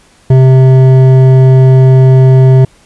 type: tone with hard clipping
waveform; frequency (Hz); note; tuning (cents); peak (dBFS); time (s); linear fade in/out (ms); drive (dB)
sine; 130.81; C3; 0; -3; 0.3-2.65; 5; 10
effects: pink hiss -45 dBFS RMS until 2.85 s + resampled to 24000 Hz